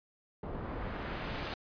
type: noise with low-pass filter sweep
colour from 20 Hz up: pink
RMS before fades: -39 dBFS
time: 0.43-1.54 s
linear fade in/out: 2 ms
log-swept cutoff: 770 to 4400 Hz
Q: 0.81
effects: resampled to 11025 Hz